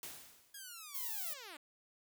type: noise with exponential decay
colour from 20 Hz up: white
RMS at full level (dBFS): -45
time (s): 0.03-0.77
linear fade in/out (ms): 1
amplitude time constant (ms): 160
type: linear sweep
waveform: 5% pulse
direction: down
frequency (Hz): 1661.2 to 275.7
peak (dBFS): -37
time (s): 0.54-1.57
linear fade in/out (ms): 5
type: noise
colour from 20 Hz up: violet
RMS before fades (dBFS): -41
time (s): 0.94-1.34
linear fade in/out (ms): 10
effects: none